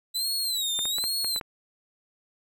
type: tone with vibrato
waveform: sawtooth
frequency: 3950 Hz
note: B7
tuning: in tune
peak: -23 dBFS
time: 0.14-1.4 s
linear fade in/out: 20 ms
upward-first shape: sine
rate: 1.2 Hz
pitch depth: 160 cents each way
type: clicks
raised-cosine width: 0.5 ms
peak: -22 dBFS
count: 7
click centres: 0.791 / 0.855 / 0.984 / 1.04 / 1.246 / 1.362 / 1.412 s
effects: none